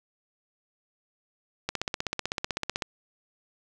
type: click train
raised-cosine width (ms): 0.2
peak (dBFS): -11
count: 19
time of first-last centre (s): 1.69-2.822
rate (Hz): 15.9
effects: none